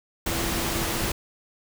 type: tone in noise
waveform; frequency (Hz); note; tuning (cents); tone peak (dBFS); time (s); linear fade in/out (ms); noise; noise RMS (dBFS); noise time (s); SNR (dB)
sine; 333.9; E4; +22; -35; 0.26-1.12; 5; pink; -27; 0.26-1.12; -11
effects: none